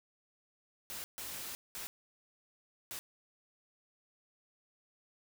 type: noise bursts at uneven times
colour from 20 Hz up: white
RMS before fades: -43 dBFS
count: 4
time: 0.9-1.04 / 1.18-1.55 / 1.75-1.87 / 2.91-2.99 s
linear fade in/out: 0 ms
effects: none